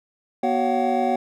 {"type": "tone cluster", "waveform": "triangle", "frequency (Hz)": [243.2, 374.1, 556, 709, 757], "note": ["B3", "F#4", "C#5", "F5", "F#5"], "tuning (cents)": [-26, 19, 5, 26, 39], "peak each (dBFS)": [-23, -25, -25, -24, -21], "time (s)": [0.43, 1.16], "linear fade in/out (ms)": 5, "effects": []}